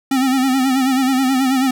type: tone with vibrato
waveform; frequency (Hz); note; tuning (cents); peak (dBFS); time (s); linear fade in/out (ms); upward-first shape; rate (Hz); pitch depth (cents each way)
square; 262.8; C4; +8; -14; 0.11-1.71; 5; sine; 9.3; 66
effects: none